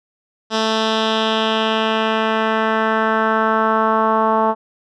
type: tone with low-pass filter sweep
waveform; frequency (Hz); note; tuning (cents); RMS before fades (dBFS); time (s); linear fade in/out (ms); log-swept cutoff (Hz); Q
10% pulse; 220.6; A3; +5; -17; 0.5-4.55; 50; 4700 to 970; 2.4
effects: none